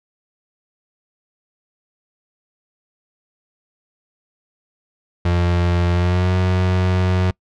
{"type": "tone with pitch glide", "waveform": "35% pulse", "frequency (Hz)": [87.31, 91.81], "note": ["F2", "F#2"], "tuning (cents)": [0, -13], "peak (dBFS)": -13, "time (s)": [5.25, 7.31], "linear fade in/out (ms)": 5, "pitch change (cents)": 87, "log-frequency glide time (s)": [5.92, 6.32], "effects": ["noise-tail reverb RT60 0.1 s tail -25 dB re dry", "low-pass 4000 Hz 12 dB/octave"]}